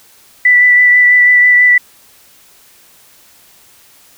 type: tone with vibrato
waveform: sine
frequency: 1975.5 Hz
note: B6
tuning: in tune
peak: -4 dBFS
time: 0.45-1.78 s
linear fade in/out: 5 ms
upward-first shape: sine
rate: 6.1 Hz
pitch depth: 13 cents each way
effects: white hiss -45 dBFS RMS until 4.17 s